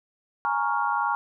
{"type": "chord", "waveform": "sine", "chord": "Bb minor seventh", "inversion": "third", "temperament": "equal", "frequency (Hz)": [830.6, 932.3, 1108.7, 1396.9], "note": ["Ab5", "Bb5", "Db6", "F6"], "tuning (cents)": [0, 0, 0, 0], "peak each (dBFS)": [-28, -27, -28, -29], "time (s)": [0.45, 1.15], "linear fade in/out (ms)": 0, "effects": []}